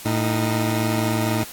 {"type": "tone pair together", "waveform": "20% pulse", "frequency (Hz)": [111.62, 311.1], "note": ["A2", "D#4"], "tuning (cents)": [25, 0], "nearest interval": "octave + tritone", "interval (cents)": 1775, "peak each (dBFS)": [-16, -20], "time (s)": [0.05, 1.44], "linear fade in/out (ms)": 10, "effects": ["white hiss -38 dBFS RMS until 1.52 s", "AAC 64 kbps"]}